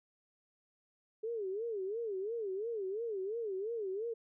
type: tone with vibrato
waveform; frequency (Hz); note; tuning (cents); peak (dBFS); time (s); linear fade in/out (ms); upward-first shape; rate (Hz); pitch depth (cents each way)
sine; 420; G#4; +19; -35; 1.23-4.14; 10; sine; 2.9; 200
effects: none